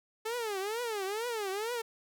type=tone with vibrato; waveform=sawtooth; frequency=430 Hz; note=A4; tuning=40 cents flat; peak=-29 dBFS; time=0.25-1.82 s; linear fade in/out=10 ms; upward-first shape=triangle; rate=2.2 Hz; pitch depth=250 cents each way; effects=none